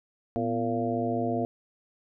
harmonic tone with a mistuned harmonic, 114.8 Hz, A#2, 26 cents flat, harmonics 1 / 2 / 3 / 4 / 5 / 6, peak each -35 / -30 / -34 / -33 / -36 / -31 dBFS, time 0.36-1.45 s, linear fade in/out 0 ms, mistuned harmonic 2, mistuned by +120 cents, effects none

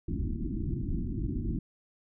pink low-pass noise, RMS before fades -32 dBFS, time 0.08-1.59 s, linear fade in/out 5 ms, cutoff 350 Hz, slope 96 dB/octave, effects none

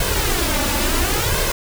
pink noise with flanger, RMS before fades -19 dBFS, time 0-1.52 s, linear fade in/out 5 ms, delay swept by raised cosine 1.9 to 3.5 ms, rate 0.71 Hz, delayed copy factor +0.65, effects none

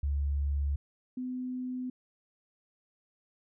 sine tone pair in turn, 71 / 253 Hz, C#2 / B3, +42 / +42 cents, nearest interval octave + minor seventh, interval 2200 cents, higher second, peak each -27 / -33 dBFS, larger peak first, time 0.03-0.76 / 1.17-1.9 s, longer neither, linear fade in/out 5 ms, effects none

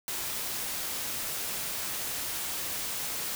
white noise, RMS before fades -34 dBFS, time 0.08-3.35 s, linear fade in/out 0 ms, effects none

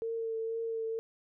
sine tone with vibrato, 452.2 Hz, A4, 47 cents sharp, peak -32 dBFS, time 0.02-0.99 s, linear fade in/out 0 ms, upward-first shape triangle, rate 2.1 Hz, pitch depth 21 cents each way, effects none

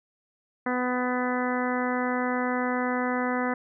harmonic tone, 249.8 Hz, B3, 20 cents sharp, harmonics 1 / 2 / 3 / 4 / 5 / 6 / 7 / 8, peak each -28 / -31 / -33 / -34 / -35 / -36 / -36 / -37 dBFS, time 0.66-3.54 s, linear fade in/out 5 ms, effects none

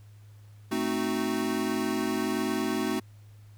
square chord, A diminished seventh, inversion none, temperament equal with one note detuned, 220 / 261.6 / 309.2 / 370 Hz, A3 / C4 / Eb4 / Gb4, 0 / 0 / -11 / 0 cents, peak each -33 dBFS, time 0.71-3 s, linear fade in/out 10 ms, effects added 104 Hz sine -48 dBFS peak until 3.57 s + pink hiss -64 dBFS RMS until 3.57 s

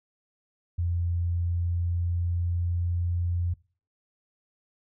sine tone with pitch glide, 86.3 to 87.15 Hz, F2 to F2, -20 to -3 cents, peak -24 dBFS, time 0.78-3.54 s, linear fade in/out 10 ms, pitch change +17 cents, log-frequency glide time 1.22-3.3 s, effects noise-tail reverb RT60 0.4 s tail -22 dB re dry

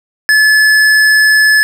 triangle tone with hard clipping, 1723 Hz, A6, 37 cents flat, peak -7 dBFS, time 0.29-1.63 s, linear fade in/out 0 ms, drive 16 dB, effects none

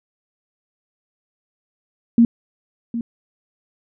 sine tone with echo, 233.1 Hz, A#3, in tune, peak -8 dBFS, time 2.18-2.25 s, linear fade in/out 2 ms, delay 760 ms, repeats 1, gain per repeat -13 dB, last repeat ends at 3.01 s, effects none

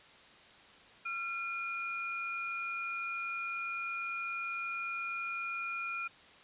sine tone pair together, 1368.2 / 2428 Hz, F6 / D#7, -36 / -43 cents, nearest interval minor seventh, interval 993 cents, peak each -39 / -37 dBFS, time 1.05-6.08 s, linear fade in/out 10 ms, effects white hiss -57 dBFS RMS until 6.43 s + resampled to 8000 Hz

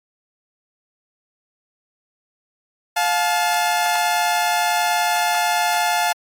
sawtooth tone pair together, 706 / 864.8 Hz, F5 / A5, +19 / -30 cents, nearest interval major third, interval 351 cents, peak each -16 dBFS, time 2.96-6.13 s, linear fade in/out 10 ms, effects AAC 64 kbps

